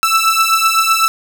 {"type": "beating tone pair", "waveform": "sawtooth", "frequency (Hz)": [1318.5, 1326.4], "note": ["E6", "E6"], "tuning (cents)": [0, 10], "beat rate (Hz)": 7.9, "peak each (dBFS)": -10, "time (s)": [0.03, 1.08], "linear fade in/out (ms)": 0, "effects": []}